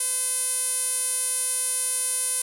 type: tone with band-pass filter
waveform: sawtooth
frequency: 511 Hz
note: C5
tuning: 41 cents flat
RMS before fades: -26 dBFS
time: 0-2.42 s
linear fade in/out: 5 ms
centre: 9700 Hz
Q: 6.5
effects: none